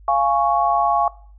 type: chord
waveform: sine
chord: Db major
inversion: first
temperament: just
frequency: 693 / 831.5 / 1108.7 Hz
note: F5 / Ab5 / Db6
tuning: -14 / +2 / 0 cents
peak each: -19 dBFS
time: 0.08-1.08 s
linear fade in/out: 2 ms
effects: noise-tail reverb RT60 0.5 s tail -21 dB re dry + added 50 Hz sine -42 dBFS peak until 1.38 s